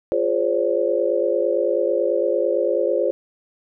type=chord; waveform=sine; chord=D half-diminished seventh; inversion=first; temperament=equal with one note detuned; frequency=349.2 / 415.3 / 523.3 / 572.3 Hz; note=F4 / Ab4 / C5 / D5; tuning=0 / 0 / 0 / -45 cents; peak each=-24 / -24 / -21 / -23 dBFS; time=0.12-3.11 s; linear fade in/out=0 ms; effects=none